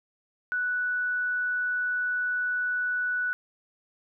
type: tone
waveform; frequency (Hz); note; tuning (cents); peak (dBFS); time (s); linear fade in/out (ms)
sine; 1480; F#6; 0; -25; 0.52-3.33; 0
effects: none